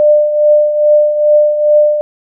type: tone with tremolo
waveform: sine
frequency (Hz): 598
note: D5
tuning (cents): +31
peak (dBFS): -3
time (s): 0-2.01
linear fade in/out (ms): 0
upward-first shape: triangle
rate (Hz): 2.4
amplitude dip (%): 65
effects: none